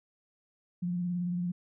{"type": "tone with vibrato", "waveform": "sine", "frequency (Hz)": 176.7, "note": "F3", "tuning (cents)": 21, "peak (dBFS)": -29, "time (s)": [0.82, 1.52], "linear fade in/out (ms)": 10, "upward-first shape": "square", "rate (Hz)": 18, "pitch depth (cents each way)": 26, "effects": []}